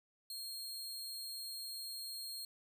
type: tone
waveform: sawtooth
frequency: 4241 Hz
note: C8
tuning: 23 cents sharp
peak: -40 dBFS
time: 0.3-2.45 s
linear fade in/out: 2 ms
effects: none